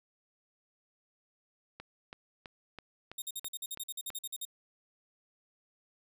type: click train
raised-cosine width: 0.3 ms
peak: -28 dBFS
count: 8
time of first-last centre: 1.8-4.103 s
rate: 3.04 Hz
type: tone bursts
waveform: 10% pulse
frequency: 3700 Hz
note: A#7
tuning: 14 cents flat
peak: -29 dBFS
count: 15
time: 3.18-4.452 s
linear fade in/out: 5 ms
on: 40 ms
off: 48 ms
effects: none